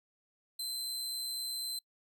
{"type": "tone", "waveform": "sawtooth", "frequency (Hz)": 4082, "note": "C8", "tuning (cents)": -44, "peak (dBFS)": -33, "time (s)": [0.59, 1.79], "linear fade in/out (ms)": 5, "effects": ["noise-tail reverb RT60 0.1 s tail -25 dB re dry"]}